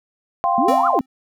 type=chord; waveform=sine; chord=F suspended second; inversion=none; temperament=equal; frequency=698.5 / 784 / 1046.5 Hz; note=F5 / G5 / C6; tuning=0 / 0 / 0 cents; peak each=-19 / -20 / -20 dBFS; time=0.44-0.99 s; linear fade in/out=0 ms
type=exponential two-way sweep; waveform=sine; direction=up then down; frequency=220 to 1423 to 220 Hz; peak=-18 dBFS; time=0.58-1.01 s; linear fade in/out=2 ms; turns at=0.87 s
type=tone with exponential decay; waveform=square; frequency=261.6 Hz; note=C4; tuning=in tune; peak=-18 dBFS; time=0.68-1.06 s; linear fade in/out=5 ms; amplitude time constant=81 ms
effects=none